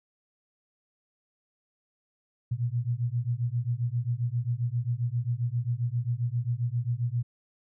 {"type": "beating tone pair", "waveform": "sine", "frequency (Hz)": [116.54, 124.04], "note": ["A#2", "B2"], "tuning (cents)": [0, 8], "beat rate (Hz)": 7.5, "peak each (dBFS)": [-29, -29], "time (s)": [2.51, 7.23], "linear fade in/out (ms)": 10, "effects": []}